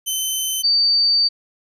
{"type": "tone pair in turn", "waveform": ["15% pulse", "sine"], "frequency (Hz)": [3067, 4605], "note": ["G7", "D8"], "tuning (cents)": [-38, -35], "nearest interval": "perfect fifth", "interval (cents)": 703, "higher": "second", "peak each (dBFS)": -13, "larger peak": "neither", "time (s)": [[0.06, 0.63], [0.63, 1.29]], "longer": "second", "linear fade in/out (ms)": 20, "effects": []}